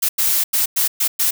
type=noise bursts at uneven times; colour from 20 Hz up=blue; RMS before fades=-17 dBFS; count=6; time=0.02-0.09 / 0.18-0.44 / 0.53-0.66 / 0.76-0.88 / 1-1.08 / 1.19-1.31 s; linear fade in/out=10 ms; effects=none